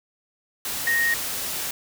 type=tone in noise; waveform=sine; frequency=1864.7 Hz; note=A#6; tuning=in tune; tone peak=-19 dBFS; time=0.87-1.14 s; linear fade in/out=2 ms; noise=white; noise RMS=-29 dBFS; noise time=0.65-1.71 s; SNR=+7 dB; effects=none